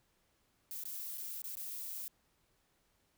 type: noise with dropouts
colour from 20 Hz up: violet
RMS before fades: -43 dBFS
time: 0.71-2.08 s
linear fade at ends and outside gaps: 0 ms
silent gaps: 0.837-0.854 / 1.175-1.181 / 1.419-1.442 / 1.554-1.57 s
effects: pink hiss -75 dBFS RMS until 3.17 s